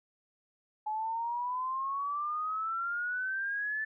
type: exponential sweep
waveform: sine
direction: up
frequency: 849 to 1760 Hz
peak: -31 dBFS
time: 0.86-3.85 s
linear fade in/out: 10 ms
effects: none